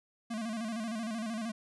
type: tone with vibrato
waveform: square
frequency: 223.5 Hz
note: A3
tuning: 27 cents sharp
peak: -35 dBFS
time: 0.3-1.52 s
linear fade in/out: 10 ms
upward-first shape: square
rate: 13 Hz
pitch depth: 72 cents each way
effects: resampled to 24000 Hz

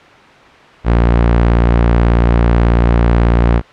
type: tone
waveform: sawtooth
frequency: 58.27 Hz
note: A#1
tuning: in tune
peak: -4 dBFS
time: 0.84-3.62 s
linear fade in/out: 50 ms
effects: white hiss -39 dBFS RMS until 3.72 s + low-pass 2000 Hz 12 dB/octave

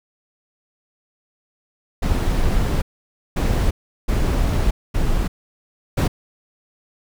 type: noise bursts at uneven times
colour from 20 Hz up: brown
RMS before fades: -18 dBFS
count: 5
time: 2.02-2.82 / 3.36-3.71 / 4.08-4.71 / 4.94-5.28 / 5.97-6.08 s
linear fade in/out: 10 ms
effects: none

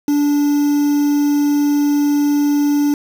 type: tone with quantisation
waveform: triangle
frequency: 290.3 Hz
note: D4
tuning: 20 cents flat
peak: -10 dBFS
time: 0.08-2.94 s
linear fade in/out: 2 ms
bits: 5
effects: none

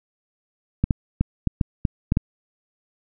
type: clicks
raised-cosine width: 5 ms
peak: -6 dBFS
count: 8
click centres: 0.84 / 0.908 / 1.21 / 1.473 / 1.612 / 1.852 / 2.121 / 2.171 s
effects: none

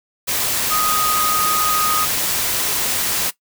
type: tone in noise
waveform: sine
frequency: 1246 Hz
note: D#6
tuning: 2 cents sharp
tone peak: -18 dBFS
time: 0.7-2.06 s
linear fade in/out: 20 ms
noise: white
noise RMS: -20 dBFS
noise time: 0.27-3.31 s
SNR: -1 dB
effects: noise-tail reverb RT60 0.1 s tail -17 dB re dry

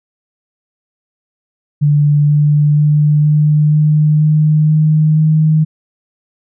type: tone with pitch steps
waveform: sine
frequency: 146.83 / 148.11 / 149.4 / 150.7 / 152.01 / 153.33 / 154.67 / 156.01 Hz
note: D3 / D3 / D3 / D3 / D#3 / D#3 / D#3 / D#3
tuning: 0 / +15 / +30 / +45 / -40 / -25 / -10 / +5 cents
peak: -7 dBFS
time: 1.81-5.65 s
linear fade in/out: 20 ms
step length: 480 ms
effects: none

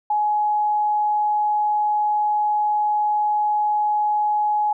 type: tone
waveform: sine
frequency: 841 Hz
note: G#5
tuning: 22 cents sharp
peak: -17 dBFS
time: 0.1-4.73 s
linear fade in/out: 5 ms
effects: none

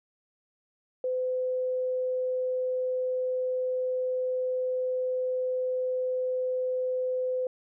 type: tone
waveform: sine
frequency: 509 Hz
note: C5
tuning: 48 cents flat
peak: -26 dBFS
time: 1.04-7.47 s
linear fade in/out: 2 ms
effects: none

